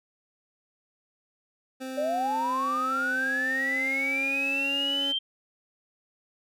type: tone with pitch glide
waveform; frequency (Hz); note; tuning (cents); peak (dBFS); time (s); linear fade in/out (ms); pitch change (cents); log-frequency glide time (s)
25% pulse; 261.3 to 278.4; C4 to C#4; -2 to +8; -30; 1.8-5.13; 20; +110; 3.3-4.79
type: linear sweep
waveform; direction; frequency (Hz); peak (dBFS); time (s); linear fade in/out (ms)
sine; up; 567 to 3169; -25; 1.97-5.19; 10
effects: none